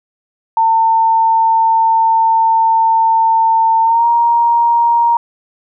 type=tone with pitch glide; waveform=sine; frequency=900 to 938.2 Hz; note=A5 to A#5; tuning=+39 to +11 cents; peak=-8 dBFS; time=0.57-5.17 s; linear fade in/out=2 ms; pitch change=+72 cents; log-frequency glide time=3.82-4.06 s; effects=none